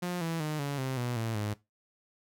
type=tone with pitch steps; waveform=sawtooth; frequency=177.8 / 164.94 / 153.01 / 141.94 / 131.67 / 122.14 / 113.31 / 105.11 Hz; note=F3 / E3 / D#3 / C#3 / C3 / B2 / A#2 / G#2; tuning=+31 / +1 / -29 / +41 / +11 / -19 / -49 / +21 cents; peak=-27 dBFS; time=0.02-1.54 s; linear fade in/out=10 ms; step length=190 ms; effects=noise-tail reverb RT60 0.2 s tail -18 dB re dry